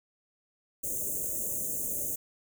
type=band-stop noise; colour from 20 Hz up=white; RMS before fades=-33 dBFS; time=0.83-2.16 s; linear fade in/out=10 ms; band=640 to 6300 Hz; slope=96 dB/octave; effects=none